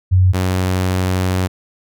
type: tone pair in turn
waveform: sine / sawtooth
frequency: 92.5 / 92.5 Hz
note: F#2 / F#2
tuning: 0 / 0 cents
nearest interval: unison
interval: 0 cents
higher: neither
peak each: -8 / -11 dBFS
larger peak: first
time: 0.11-0.33 / 0.33-1.48 s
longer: second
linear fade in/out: 20 ms
effects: none